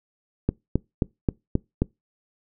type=click train; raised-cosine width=3 ms; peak=-7 dBFS; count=6; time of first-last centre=0.49-1.82 s; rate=3.76 Hz; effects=noise-tail reverb RT60 0.2 s tail -24 dB re dry